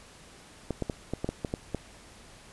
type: clicks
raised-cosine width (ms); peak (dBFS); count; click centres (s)
2; -16; 9; 0.707 / 0.823 / 0.898 / 1.136 / 1.245 / 1.29 / 1.448 / 1.539 / 1.747
effects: pink hiss -52 dBFS RMS until 2.52 s + resampled to 24000 Hz